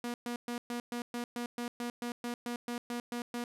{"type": "tone bursts", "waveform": "sawtooth", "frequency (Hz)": 240, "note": "B3", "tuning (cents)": -49, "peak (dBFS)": -31, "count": 16, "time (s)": [0.04, 3.44], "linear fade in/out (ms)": 2, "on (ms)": 100, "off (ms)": 120, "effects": ["resampled to 32000 Hz"]}